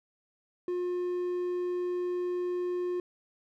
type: tone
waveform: triangle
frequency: 357.1 Hz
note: F4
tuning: 39 cents sharp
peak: -27 dBFS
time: 0.68-3 s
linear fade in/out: 2 ms
effects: none